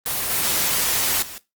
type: noise with level steps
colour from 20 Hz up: white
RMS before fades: -24 / -21 / -36 dBFS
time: 0.06-1.38 s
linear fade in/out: 0 ms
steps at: 0.3 / 1.22 s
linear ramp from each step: 5 ms
effects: noise-tail reverb RT60 0.2 s tail -17 dB re dry + Opus 24 kbps